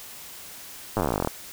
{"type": "slowing click train", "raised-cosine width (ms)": 1, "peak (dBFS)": -10, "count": 20, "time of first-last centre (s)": [0.97, 1.274], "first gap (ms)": 9, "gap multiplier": 1.06, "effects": ["white hiss -42 dBFS RMS until 1.52 s"]}